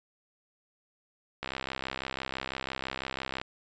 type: click train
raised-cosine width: 0.3 ms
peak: -17 dBFS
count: 132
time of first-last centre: 1.43-3.415 s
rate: 66 Hz
effects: resampled to 16000 Hz